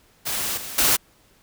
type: noise with level steps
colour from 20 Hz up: white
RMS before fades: -26 / -34 / -18 dBFS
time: 0.25-0.97 s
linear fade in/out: 20 ms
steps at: 0.57 / 0.78 s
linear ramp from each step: 5 ms
effects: pink hiss -58 dBFS RMS until 1.42 s

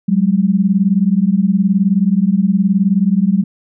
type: beating tone pair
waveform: sine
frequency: 185.1 / 204.1 Hz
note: F#3 / G#3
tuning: +1 / -30 cents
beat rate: 19 Hz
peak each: -13 dBFS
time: 0.08-3.44 s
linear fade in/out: 10 ms
effects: none

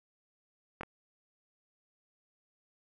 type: clicks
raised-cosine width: 0.5 ms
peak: -22 / -27 dBFS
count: 2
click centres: 0.81 / 0.833 s
effects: 10-bit

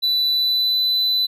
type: tone with pitch glide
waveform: triangle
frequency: 3976 to 4001 Hz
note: B7 to B7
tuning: +11 to +22 cents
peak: -15 dBFS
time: 0.02-1.27 s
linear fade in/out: 20 ms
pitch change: +11 cents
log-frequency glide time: 0.31-0.8 s
effects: none

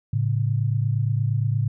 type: tone pair together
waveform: sine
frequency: 110 / 138.59 Hz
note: A2 / C#3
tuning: 0 / 0 cents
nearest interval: major third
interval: 400 cents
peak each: -21 / -24 dBFS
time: 0.13-1.68 s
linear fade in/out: 5 ms
effects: none

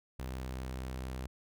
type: tone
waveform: sawtooth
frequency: 64.3 Hz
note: C2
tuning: 30 cents flat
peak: -34 dBFS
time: 0.19-1.27 s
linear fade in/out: 5 ms
effects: none

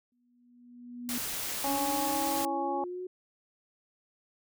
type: tone with exponential growth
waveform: sine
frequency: 243.2 Hz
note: B3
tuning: 26 cents flat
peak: -32 dBFS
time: 0.12-1.18 s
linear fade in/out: 2 ms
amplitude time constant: 230 ms
type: noise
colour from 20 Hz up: white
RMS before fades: -35 dBFS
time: 1.09-2.45 s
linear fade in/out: 0 ms
type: harmonic tone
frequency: 277.2 Hz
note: C#4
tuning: in tune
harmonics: 1 / 2 / 3 / 4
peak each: -38 / -37 / -31 / -41 dBFS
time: 1.64-2.84 s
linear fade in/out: 2 ms
type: linear sweep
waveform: sine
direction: up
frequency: 280.5 to 368.7 Hz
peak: -35 dBFS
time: 1.67-3.07 s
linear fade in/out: 5 ms
effects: none

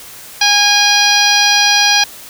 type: harmonic tone with a mistuned harmonic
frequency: 820 Hz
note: G#5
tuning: 22 cents flat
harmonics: 1 / 2 / 3 / 4 / 5 / 6 / 7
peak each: -16 / -16 / -16 / -16 / -16 / -16 / -16 dBFS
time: 0.41-2.04 s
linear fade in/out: 5 ms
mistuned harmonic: 4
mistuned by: -17 cents
effects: white hiss -34 dBFS RMS until 2.29 s

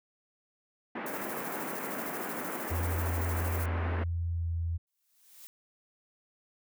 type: band-pass noise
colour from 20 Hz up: pink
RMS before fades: -38 dBFS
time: 0.95-4.04 s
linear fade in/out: 5 ms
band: 210 to 2100 Hz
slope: 24 dB/octave
type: noise with tremolo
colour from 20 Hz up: violet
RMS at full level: -40 dBFS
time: 1.06-3.66 s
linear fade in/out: 5 ms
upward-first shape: square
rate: 13 Hz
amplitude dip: 40%
type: tone with pitch glide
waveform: sine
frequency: 84.9 to 83.83 Hz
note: F2 to E2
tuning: -48 to +30 cents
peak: -29 dBFS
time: 2.7-4.78 s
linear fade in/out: 20 ms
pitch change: -22 cents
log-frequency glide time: 4.32-4.47 s
type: noise with exponential growth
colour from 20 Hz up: blue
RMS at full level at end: -47 dBFS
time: 4.87-5.47 s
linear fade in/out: 0 ms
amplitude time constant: 130 ms
effects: none

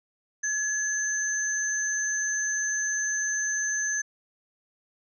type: tone pair together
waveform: sine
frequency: 1697 / 6214 Hz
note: G#6 / G8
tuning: +37 / -16 cents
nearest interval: octave + minor seventh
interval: 2247 cents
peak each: -28 dBFS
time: 0.43-4.02 s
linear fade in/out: 10 ms
effects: none

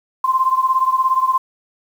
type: beating tone pair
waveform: sine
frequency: 1040 / 1057 Hz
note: C6 / C6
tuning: -11 / +17 cents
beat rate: 17 Hz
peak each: -15 / -18 dBFS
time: 0.24-1.38 s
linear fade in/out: 5 ms
effects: 7-bit

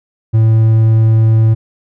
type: tone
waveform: triangle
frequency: 111.3 Hz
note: A2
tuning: 20 cents sharp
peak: -4 dBFS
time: 0.33-1.55 s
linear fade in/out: 20 ms
effects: none

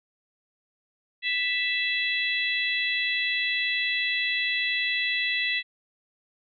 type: harmonic tone with a mistuned harmonic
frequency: 659.3 Hz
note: E5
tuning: in tune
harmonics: 3 / 4 / 5 / 6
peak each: -27 / -29 / -31 / -33 dBFS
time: 1.22-5.63 s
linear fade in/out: 50 ms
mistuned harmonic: 5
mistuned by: +34 cents
effects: none

